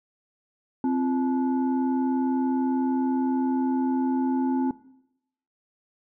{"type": "tone with frequency modulation", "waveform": "sine", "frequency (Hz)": 261.6, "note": "C4", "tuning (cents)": 0, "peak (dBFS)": -21, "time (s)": [0.84, 4.71], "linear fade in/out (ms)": 2, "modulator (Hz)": 603, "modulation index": 0.55, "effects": ["noise-tail reverb RT60 0.8 s tail -18 dB re dry"]}